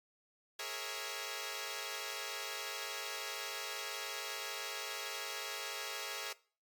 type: chord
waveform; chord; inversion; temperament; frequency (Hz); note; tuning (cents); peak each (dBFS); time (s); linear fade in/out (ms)
5% pulse; A# half-diminished seventh; third; equal with one note detuned; 415.3 / 466.2 / 551.5 / 659.3; G#4 / A#4 / C#5 / E5; 0 / 0 / -9 / 0; -34; 0.59-6.33; 5
effects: noise-tail reverb RT60 0.4 s tail -20 dB re dry + MP3 96 kbps